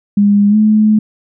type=tone with pitch glide; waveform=sine; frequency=203.5 to 214.4 Hz; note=G#3 to A3; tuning=-35 to -45 cents; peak=-6 dBFS; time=0.17-0.99 s; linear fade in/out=5 ms; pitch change=+90 cents; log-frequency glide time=0.49-0.56 s; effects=none